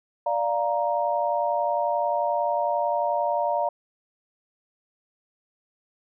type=chord; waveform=sine; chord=Bb major; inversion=first; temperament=equal with one note detuned; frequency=587.3 / 698.5 / 936.1 Hz; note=D5 / F5 / Bb5; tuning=0 / 0 / +7 cents; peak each=-26 dBFS; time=0.26-3.69 s; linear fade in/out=5 ms; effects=none